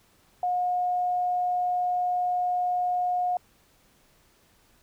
sine tone, 720 Hz, F#5, 47 cents flat, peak -23 dBFS, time 0.43-3.37 s, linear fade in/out 2 ms, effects pink hiss -62 dBFS RMS until 4.82 s

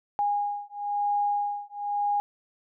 sine beating tone pair, 819 / 820 Hz, G#5 / G#5, -24 / -22 cents, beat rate 1 Hz, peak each -28 / -28 dBFS, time 0.19-2.2 s, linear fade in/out 0 ms, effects none

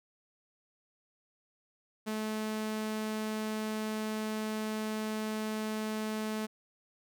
sawtooth tone, 216.4 Hz, A3, 29 cents flat, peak -29 dBFS, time 2.06-6.47 s, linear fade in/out 20 ms, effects none

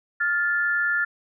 sine tone pair together, 1407 / 1745.8 Hz, F6 / A6, +12 / -14 cents, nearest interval major third, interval 374 cents, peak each -23 dBFS, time 0.2-1.05 s, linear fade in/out 10 ms, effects none

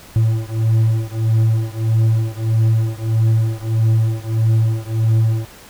triangle beating tone pair, 111 / 112.6 Hz, A2 / A2, +16 / +40 cents, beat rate 1.6 Hz, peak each -14 / -15 dBFS, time 0.16-5.45 s, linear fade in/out 0 ms, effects pink hiss -41 dBFS RMS until 5.69 s

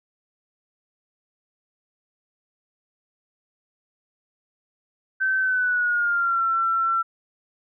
sine tone with pitch glide, 1540 to 1348.4 Hz, G6 to E6, -31 to +39 cents, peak -19 dBFS, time 5.2-7.03 s, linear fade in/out 20 ms, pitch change -230 cents, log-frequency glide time 5.39-6.45 s, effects none

